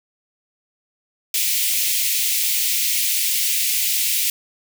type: high-pass noise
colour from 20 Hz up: white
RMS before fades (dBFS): -20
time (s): 1.34-4.3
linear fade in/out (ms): 2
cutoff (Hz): 2100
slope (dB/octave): 48
effects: none